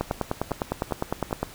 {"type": "two click trains", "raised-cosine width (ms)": 1, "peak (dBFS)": [-10, -20], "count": [15, 4], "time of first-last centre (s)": [[0.01, 1.43], [0.11, 1.31]], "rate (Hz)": [9.86, 2.5], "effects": ["pink hiss -45 dBFS RMS until 1.54 s"]}